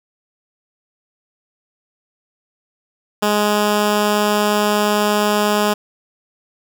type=tone; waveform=10% pulse; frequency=208.5 Hz; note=G#3; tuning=7 cents sharp; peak=-6 dBFS; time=3.22-5.74 s; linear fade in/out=10 ms; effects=none